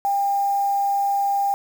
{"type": "tone with quantisation", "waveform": "sine", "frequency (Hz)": 799, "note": "G5", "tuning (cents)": 33, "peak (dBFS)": -18, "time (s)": [0.05, 1.54], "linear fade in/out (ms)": 0, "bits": 6, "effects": []}